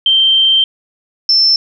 sine tone pair in turn, 3136 / 5326 Hz, G7 / E8, 0 / +17 cents, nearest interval major sixth, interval 917 cents, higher second, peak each -7 dBFS, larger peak neither, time 0.06-0.64 / 1.29-1.56 s, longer first, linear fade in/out 2 ms, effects none

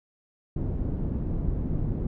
pink low-pass noise, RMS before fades -28 dBFS, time 0.56-2.07 s, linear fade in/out 5 ms, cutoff 240 Hz, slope 12 dB/octave, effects none

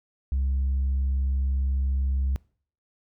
sine tone, 67 Hz, C2, 42 cents sharp, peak -20 dBFS, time 0.32-2.36 s, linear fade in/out 0 ms, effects noise-tail reverb RT60 0.5 s tail -25 dB re dry + tanh soft clip ceiling -20 dBFS

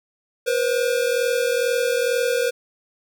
square tone pair together, 481.5 / 523.7 Hz, B4 / C5, -44 / +1 cents, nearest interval minor second, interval 145 cents, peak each -21 / -24 dBFS, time 0.46-2.51 s, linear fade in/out 20 ms, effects none

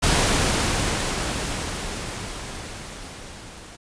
pink noise with level ramp, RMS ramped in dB -18 to -42 dBFS, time 0.02-3.77 s, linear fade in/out 20 ms, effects resampled to 22050 Hz

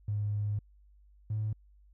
triangle tone pair in turn, 103.83 / 107.43 Hz, G#2 / A2, 0 / -41 cents, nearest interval minor second, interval 59 cents, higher second, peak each -25 / -26 dBFS, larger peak first, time 0.08-0.59 / 1.3-1.53 s, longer first, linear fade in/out 5 ms, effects tanh soft clip ceiling -27 dBFS + added 50 Hz sine -57 dBFS peak until 1.93 s

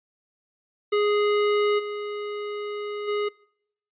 square tone with level steps, 415.3 Hz, G#4, in tune, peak -20 / -30 / -24 dBFS, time 0.92-3.29 s, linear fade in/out 10 ms, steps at 1.78 / 3.07 s, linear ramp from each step 20 ms, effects noise-tail reverb RT60 0.7 s tail -25 dB re dry + resampled to 8000 Hz

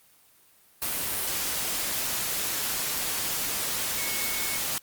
sine tone in noise, 2200 Hz, C#7, 14 cents flat, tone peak -36 dBFS, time 3.98-4.57 s, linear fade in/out 0 ms, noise white, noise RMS -29 dBFS, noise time 0.82-4.78 s, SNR -10 dB, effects white hiss -59 dBFS RMS until 4.82 s + Opus 32 kbps

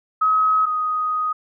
sine tone pair in turn, 1274 / 1249.2 Hz, D#6 / D#6, +41 / +7 cents, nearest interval unison, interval 34 cents, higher first, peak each -14 / -19 dBFS, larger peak first, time 0.21-0.66 / 0.66-1.33 s, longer second, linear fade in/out 10 ms, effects none

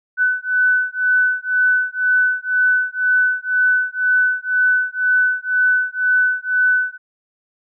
sine beating tone pair, 1500 / 1502 Hz, F#6 / F#6, +23 / +26 cents, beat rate 2 Hz, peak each -17 dBFS, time 0.17-6.98 s, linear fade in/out 50 ms, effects none

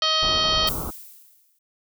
harmonic tone, 630 Hz, D#5, 21 cents sharp, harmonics 1 / 2 / 3 / 4 / 5 / 6 / 7 / 8 / 9, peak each -30 / -25 / -33 / -35 / -23 / -30 / -24 / -33 / -35 dBFS, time 0.02-0.69 s, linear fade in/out 2 ms
pink low-pass noise, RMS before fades -31 dBFS, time 0.22-0.91 s, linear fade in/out 10 ms, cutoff 1400 Hz, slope 96 dB/octave
violet noise with exponential decay, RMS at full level -27 dBFS, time 0.67-1.59 s, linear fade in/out 5 ms, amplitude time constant 200 ms
effects none

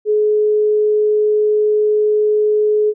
sine tone, 423.7 Hz, G#4, 35 cents sharp, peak -11 dBFS, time 0.05-2.94 s, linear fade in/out 50 ms, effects none

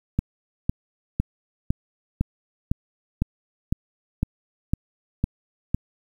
click train, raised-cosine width 5 ms, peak -8 dBFS, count 12, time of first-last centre 0.19-5.746 s, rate 1.98 Hz, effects 8-bit

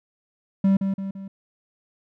triangle tone with echo, 194.5 Hz, G3, 13 cents flat, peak -13 dBFS, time 0.64-0.77 s, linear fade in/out 5 ms, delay 170 ms, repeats 3, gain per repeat -6 dB, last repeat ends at 1.28 s, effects none

